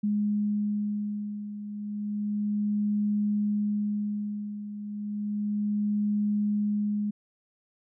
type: beating tone pair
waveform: sine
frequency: 207.7 / 208.02 Hz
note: G#3 / G#3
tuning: 0 / +3 cents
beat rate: 0.32 Hz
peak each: -27 / -32 dBFS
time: 0.03-7.11 s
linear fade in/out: 10 ms
effects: none